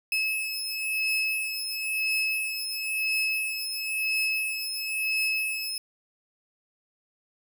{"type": "beating tone pair", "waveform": "35% pulse", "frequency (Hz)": [2588, 2588.98], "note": ["E7", "E7"], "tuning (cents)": [-32, -32], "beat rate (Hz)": 0.98, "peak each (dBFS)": [-27, -29], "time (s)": [0.12, 5.78], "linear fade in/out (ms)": 2, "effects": []}